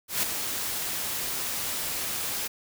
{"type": "noise with ADSR envelope", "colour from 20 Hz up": "white", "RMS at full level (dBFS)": -24, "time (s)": [0.08, 2.48], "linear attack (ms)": 150, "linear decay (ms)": 4, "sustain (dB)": -7, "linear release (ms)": 13, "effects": []}